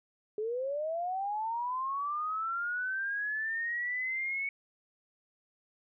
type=linear sweep; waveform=sine; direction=up; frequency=415.3 to 2227 Hz; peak=-31 dBFS; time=0.38-4.49 s; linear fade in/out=2 ms; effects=none